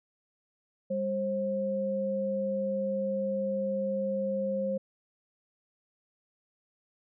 sine tone pair together, 199.9 / 533.7 Hz, G3 / C5, +34 / +34 cents, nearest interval octave + perfect fourth, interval 1700 cents, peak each -33 / -29 dBFS, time 0.9-4.78 s, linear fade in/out 10 ms, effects none

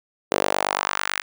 sawtooth tone with high-pass filter sweep, 49 Hz, G1, in tune, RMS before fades -24 dBFS, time 0.31-1.22 s, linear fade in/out 10 ms, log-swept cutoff 440 to 1800 Hz, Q 1.9, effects none

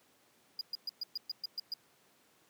triangle tone bursts, 4877 Hz, D#8, 35 cents flat, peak -33 dBFS, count 9, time 0.59-1.739 s, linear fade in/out 2 ms, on 21 ms, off 120 ms, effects pink hiss -67 dBFS RMS until 2.49 s + high-pass 200 Hz 12 dB/octave

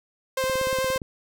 sawtooth tone with vibrato, 523.3 Hz, C5, in tune, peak -19 dBFS, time 0.37-0.98 s, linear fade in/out 5 ms, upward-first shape triangle, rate 9.2 Hz, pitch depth 15 cents each way
click train, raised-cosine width 3 ms, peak -23 dBFS, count 11, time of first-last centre 0.44-1.018 s, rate 17.3 Hz
effects none

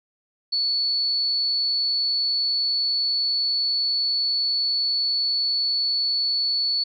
sine tone, 4435 Hz, C#8, in tune, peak -20 dBFS, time 0.52-6.84 s, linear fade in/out 10 ms, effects none

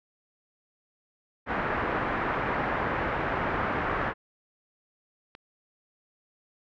white low-pass noise, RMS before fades -29 dBFS, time 1.46-4.14 s, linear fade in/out 50 ms, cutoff 1700 Hz, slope 24 dB/octave
click, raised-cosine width 0.3 ms, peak -28 dBFS, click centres 5.351 s
effects none

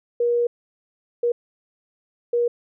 sine tone bursts at uneven times, 477.1 Hz, A#4, 40 cents sharp, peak -17 dBFS, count 3, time 0.2-0.47 / 1.23-1.32 / 2.33-2.48 s, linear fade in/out 5 ms, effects none

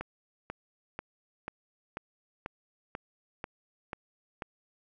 click train, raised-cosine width 0.5 ms, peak -21 dBFS, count 10, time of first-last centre 0.01-4.422 s, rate 2.04 Hz, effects none

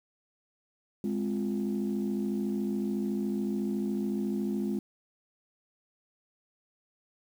sine chord, F minor, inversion first, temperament equal, 207.7 / 261.6 / 349.2 Hz, Ab3 / C4 / F4, 0 / 0 / 0 cents, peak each -29 / -34 / -34 dBFS, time 1.04-4.79 s, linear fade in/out 2 ms, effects tanh soft clip ceiling -22 dBFS + 9-bit

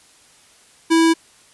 square tone, 327.8 Hz, E4, 10 cents flat, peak -12 dBFS, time 0.9-1.14 s, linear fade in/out 20 ms, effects white hiss -51 dBFS RMS until 1.53 s + resampled to 24000 Hz

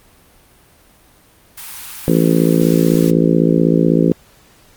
white high-pass noise, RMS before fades -31 dBFS, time 1.57-3.11 s, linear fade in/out 10 ms, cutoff 780 Hz, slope 96 dB/octave
harmonic tone, 56 Hz, A1, 31 cents sharp, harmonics 3 / 4 / 5 / 6 / 7 / 8 / 9, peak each -14 / -18 / -16 / -18 / -20 / -21 / -22 dBFS, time 2.08-4.12 s, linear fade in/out 0 ms
effects pink hiss -49 dBFS RMS until 4.76 s + Opus 32 kbps

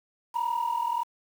sine tone pair together, 929 / 970 Hz, A#5 / B5, -6 / -31 cents, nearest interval minor second, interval 75 cents, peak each -27 dBFS, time 0.34-1.04 s, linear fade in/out 20 ms, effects tanh soft clip ceiling -21 dBFS + 8-bit

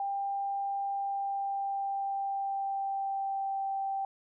sine tone with pitch glide, 794 to 781.7 Hz, G5 to G5, +22 to -5 cents, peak -30 dBFS, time 0-4.05 s, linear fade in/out 2 ms, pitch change -27 cents, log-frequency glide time 0.91-3.64 s, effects none

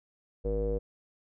square tone with low-pass filter, 53 Hz, G#1, 36 cents sharp, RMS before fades -30 dBFS, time 0.44-0.79 s, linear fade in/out 20 ms, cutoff 480 Hz, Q 9.5, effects none

